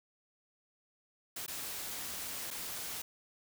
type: noise with dropouts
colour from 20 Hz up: white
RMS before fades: -41 dBFS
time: 1.36-3.02 s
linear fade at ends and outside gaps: 5 ms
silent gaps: 1.464-1.479 / 2.506-2.51 s
effects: none